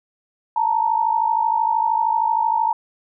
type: tone pair together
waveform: sine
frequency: 880 / 933 Hz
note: A5 / A#5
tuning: 0 / +1 cents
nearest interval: minor second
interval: 101 cents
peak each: -19 dBFS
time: 0.56-2.73 s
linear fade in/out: 5 ms
effects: none